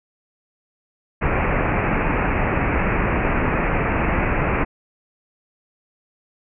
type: low-pass noise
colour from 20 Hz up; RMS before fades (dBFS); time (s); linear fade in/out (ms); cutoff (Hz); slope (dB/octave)
pink; -20; 1.21-4.65; 20; 2600; 96
effects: none